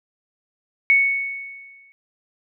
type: tone with exponential decay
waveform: sine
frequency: 2217 Hz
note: C#7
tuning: in tune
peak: -10 dBFS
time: 0.9-1.92 s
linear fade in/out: 0 ms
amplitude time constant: 220 ms
effects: none